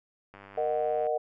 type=click train; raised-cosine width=0.5 ms; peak=-33 dBFS; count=73; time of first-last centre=0.34-1.067 s; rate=99 Hz
type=chord; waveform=sine; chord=D# minor; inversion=second; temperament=equal with one note detuned; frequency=466.2 / 613.7 / 740 Hz; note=A#4 / D#5 / F#5; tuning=0 / -24 / 0 cents; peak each=-30 / -29 / -31 dBFS; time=0.57-1.18 s; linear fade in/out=10 ms
effects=none